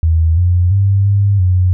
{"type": "tone with pitch steps", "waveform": "sine", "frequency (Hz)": [81.2, 88.8, 98.6, 100.3, 91.3], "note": ["E2", "F2", "G2", "G2", "F#2"], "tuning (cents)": [-26, 29, 11, 40, -23], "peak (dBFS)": -8, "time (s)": [0.03, 1.73], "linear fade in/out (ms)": 0, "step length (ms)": 340, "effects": []}